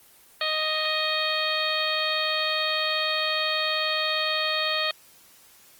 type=harmonic tone with a mistuned harmonic; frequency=622.3 Hz; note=D#5; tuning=in tune; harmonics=1 / 2 / 3 / 4 / 5 / 6 / 7; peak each=-31 / -31 / -31 / -31 / -31 / -31 / -31 dBFS; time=0.41-4.91 s; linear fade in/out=2 ms; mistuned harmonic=5; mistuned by=+48 cents; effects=white hiss -54 dBFS RMS until 5.79 s + Opus 24 kbps